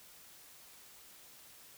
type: silence
effects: white hiss -57 dBFS RMS until 1.77 s